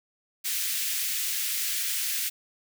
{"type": "high-pass noise", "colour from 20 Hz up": "white", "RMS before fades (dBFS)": -29, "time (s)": [0.44, 2.3], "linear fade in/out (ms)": 20, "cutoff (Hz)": 1800, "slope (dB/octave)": 24, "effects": []}